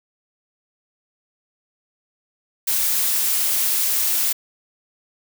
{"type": "noise", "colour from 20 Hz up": "blue", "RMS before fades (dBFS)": -20, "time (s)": [2.67, 4.33], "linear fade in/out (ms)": 10, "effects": []}